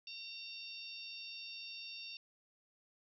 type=harmonic tone; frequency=914 Hz; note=A#5; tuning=34 cents flat; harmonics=3 / 4 / 5 / 6; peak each=-49 / -52 / -51 / -53 dBFS; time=0.07-2.17 s; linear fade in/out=2 ms; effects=none